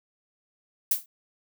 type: noise with exponential decay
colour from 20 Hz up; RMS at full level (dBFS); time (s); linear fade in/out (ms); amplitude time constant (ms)
violet; -18; 0.91-1.06; 5; 31
effects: none